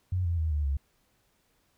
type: tone with pitch steps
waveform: sine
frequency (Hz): 91.4 / 85.28 / 79.57 / 74.24 / 69.27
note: F#2 / F2 / D#2 / D2 / C#2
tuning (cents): -21 / -41 / +39 / +19 / -1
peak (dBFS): -25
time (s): 0.12-0.77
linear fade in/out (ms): 5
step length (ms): 130
effects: pink hiss -70 dBFS RMS until 1.77 s